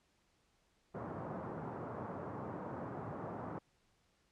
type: band-pass noise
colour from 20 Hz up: pink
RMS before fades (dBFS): -44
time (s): 0.94-3.59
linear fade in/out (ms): 10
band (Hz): 110 to 1200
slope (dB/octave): 24
effects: pink hiss -75 dBFS RMS until 4.31 s + low-pass 8000 Hz 12 dB/octave